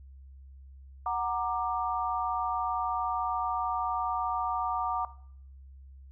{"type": "chord", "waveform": "sine", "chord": "Gb augmented", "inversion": "none", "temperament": "equal with one note detuned", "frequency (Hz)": [740, 932.3, 1185.6], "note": ["Gb5", "Bb5", "D6"], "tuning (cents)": [0, 0, 16], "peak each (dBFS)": -32, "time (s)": [1.06, 5.05], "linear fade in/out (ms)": 2, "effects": ["noise-tail reverb RT60 0.6 s tail -17 dB re dry", "added 67 Hz sine -47 dBFS peak until 6.11 s"]}